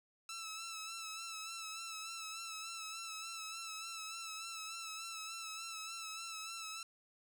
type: tone with vibrato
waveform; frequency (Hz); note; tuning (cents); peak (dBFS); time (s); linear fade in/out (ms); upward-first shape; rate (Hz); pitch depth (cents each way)
10% pulse; 1318.5; E6; 0; -35; 0.29-6.83; 2; sine; 3.4; 41
effects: none